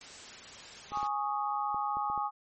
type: noise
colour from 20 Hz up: white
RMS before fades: -47 dBFS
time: 0.01-1.07 s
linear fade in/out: 2 ms
type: chord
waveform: sine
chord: Ab suspended fourth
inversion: none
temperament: equal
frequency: 830.6 / 1108.7 / 1244.5 Hz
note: Ab5 / Db6 / Eb6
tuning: 0 / 0 / 0 cents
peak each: -32 / -36 / -35 dBFS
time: 0.91-2.31 s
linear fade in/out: 50 ms
type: clicks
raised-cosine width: 2 ms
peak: -33 dBFS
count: 7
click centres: 0.92 / 0.973 / 1.03 / 1.745 / 1.97 / 2.1 / 2.177 s
effects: MP3 32 kbps